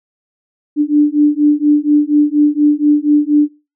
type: beating tone pair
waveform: sine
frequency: 293.7 / 297.9 Hz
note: D4 / D4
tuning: 0 / +25 cents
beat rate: 4.2 Hz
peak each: -11 dBFS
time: 0.76-3.49 s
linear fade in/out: 50 ms
effects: noise-tail reverb RT60 0.3 s tail -24 dB re dry